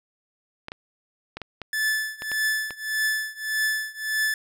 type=clicks; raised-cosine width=0.3 ms; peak=-18 dBFS; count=8; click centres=0.684 / 0.719 / 1.37 / 1.417 / 1.617 / 2.221 / 2.317 / 2.707 s
type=tone with tremolo; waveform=45% pulse; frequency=1742 Hz; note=A6; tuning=18 cents flat; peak=-20 dBFS; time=1.73-4.34 s; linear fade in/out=2 ms; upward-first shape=triangle; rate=1.7 Hz; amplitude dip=95%
effects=none